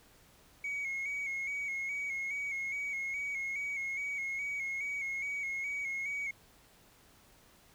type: tone with vibrato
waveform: sine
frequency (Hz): 2212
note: C#7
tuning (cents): -4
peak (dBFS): -32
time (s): 0.64-6.31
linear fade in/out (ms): 5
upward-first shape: square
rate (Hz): 2.4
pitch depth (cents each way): 38
effects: tanh soft clip ceiling -32 dBFS + pink hiss -62 dBFS RMS until 7.74 s